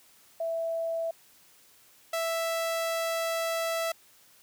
sine / sawtooth tone pair in turn, 660 / 660 Hz, E5 / E5, +2 / +2 cents, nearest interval unison, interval 0 cents, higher neither, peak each -28 / -24 dBFS, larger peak second, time 0.4-1.11 / 2.13-3.92 s, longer second, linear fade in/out 5 ms, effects white hiss -59 dBFS RMS until 4.42 s + high-pass 60 Hz 12 dB/octave

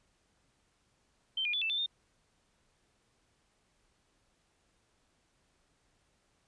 sine tone with pitch steps, 3113 / 2427 / 3465 / 2648 / 3538 / 3640 Hz, G7 / D#7 / A7 / E7 / A7 / A#7, -13 / -44 / -27 / +7 / +9 / -42 cents, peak -30 dBFS, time 1.37-1.862 s, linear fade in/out 5 ms, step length 82 ms, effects pink hiss -73 dBFS RMS until 6.47 s + resampled to 22050 Hz

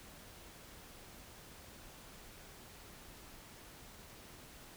silence, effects pink hiss -55 dBFS RMS until 4.76 s

